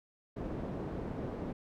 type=low-pass noise; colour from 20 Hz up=white; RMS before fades=-39 dBFS; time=0.36-1.53 s; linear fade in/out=10 ms; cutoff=380 Hz; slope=12 dB/octave; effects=none